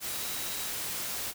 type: tone in noise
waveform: sine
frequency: 3867 Hz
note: B7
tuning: 37 cents flat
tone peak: -45 dBFS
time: 0.08-0.72 s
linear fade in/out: 50 ms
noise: white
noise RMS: -35 dBFS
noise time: 0-1.34 s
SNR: -13 dB
effects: none